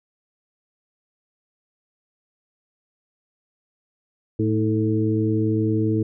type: harmonic tone with a mistuned harmonic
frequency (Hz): 110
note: A2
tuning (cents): 0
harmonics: 1 / 2 / 3 / 4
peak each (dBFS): -22 / -26 / -22 / -27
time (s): 4.39-6.03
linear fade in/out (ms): 5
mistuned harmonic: 3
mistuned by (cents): -40
effects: none